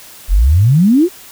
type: exponential sweep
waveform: sine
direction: up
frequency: 39.72 to 384.1 Hz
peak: -6 dBFS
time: 0.28-1.09 s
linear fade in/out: 50 ms
effects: white hiss -37 dBFS RMS until 1.31 s